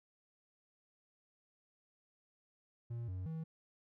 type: tone with pitch steps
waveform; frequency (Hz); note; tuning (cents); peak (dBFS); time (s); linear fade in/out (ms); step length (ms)
triangle; 117.8 / 92.3 / 160.9; A#2 / F#2 / E3; +19 / -4 / -42; -37; 2.9-3.44; 10; 180
effects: none